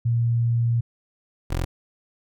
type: tone pair in turn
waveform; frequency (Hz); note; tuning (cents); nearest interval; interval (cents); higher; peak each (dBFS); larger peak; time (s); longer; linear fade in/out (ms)
sine / 20% pulse; 117.4 / 43.45; A#2 / F1; +13 / -8; octave + perfect fourth; 1721; first; -18; neither; 0.05-0.81 / 1.5-1.65; first; 10
effects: none